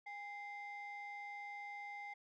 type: ring-modulated tone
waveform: triangle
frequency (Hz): 635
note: D#5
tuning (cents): +35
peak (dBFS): -39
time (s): 0.06-2.14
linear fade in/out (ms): 10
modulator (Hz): 1450
effects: tanh soft clip ceiling -41 dBFS

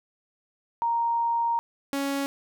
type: tone pair in turn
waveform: sine / sawtooth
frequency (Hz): 932.3 / 277.8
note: A#5 / C#4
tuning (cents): 0 / +4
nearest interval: octave + major sixth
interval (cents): 2096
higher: first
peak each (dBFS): -22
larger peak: neither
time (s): 0.82-1.59 / 1.93-2.26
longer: first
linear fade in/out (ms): 0
effects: none

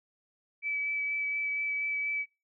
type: tone with vibrato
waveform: sine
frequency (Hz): 2298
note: D7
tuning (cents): -38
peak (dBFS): -29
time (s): 0.62-2.26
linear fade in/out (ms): 50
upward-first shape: sine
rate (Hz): 4.2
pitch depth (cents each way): 10
effects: noise-tail reverb RT60 0.3 s tail -25 dB re dry

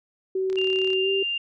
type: tone with pitch glide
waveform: sine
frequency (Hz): 378.8 to 390.1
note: F#4 to G4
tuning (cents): +41 to -8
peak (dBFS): -22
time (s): 0.35-1.23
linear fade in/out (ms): 5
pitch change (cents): +51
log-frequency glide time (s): 1.02-1.09
type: click train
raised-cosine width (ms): 0.2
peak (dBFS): -24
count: 16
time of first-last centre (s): 0.5-0.932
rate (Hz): 34.7
type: tone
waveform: sine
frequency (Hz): 2794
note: F7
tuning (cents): 0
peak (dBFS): -24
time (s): 0.57-1.38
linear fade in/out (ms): 5
effects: none

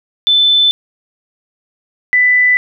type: tone pair in turn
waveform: sine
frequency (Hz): 3520 / 1991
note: A7 / B6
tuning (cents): 0 / +14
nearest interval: minor seventh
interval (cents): 986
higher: first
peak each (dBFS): -7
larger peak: neither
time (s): 0.27-0.71 / 2.13-2.57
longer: neither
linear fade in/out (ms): 0
effects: none

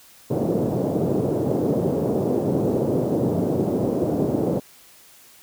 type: band-pass noise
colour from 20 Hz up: white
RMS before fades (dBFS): -22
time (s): 0.3-4.6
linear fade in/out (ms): 10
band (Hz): 110 to 510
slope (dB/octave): 24
effects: white hiss -50 dBFS RMS until 5.42 s

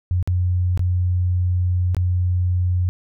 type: tone with dropouts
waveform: sine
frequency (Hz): 90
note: F#2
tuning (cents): -47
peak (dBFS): -16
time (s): 0.11-2.89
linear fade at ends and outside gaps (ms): 0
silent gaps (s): 0.227-0.275 / 0.775-0.794 / 1.947-1.967
effects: none

